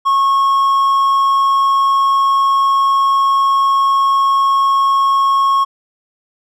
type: tone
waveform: triangle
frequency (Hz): 1094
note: C#6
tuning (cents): -23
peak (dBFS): -8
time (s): 0.05-5.65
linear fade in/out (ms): 20
effects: none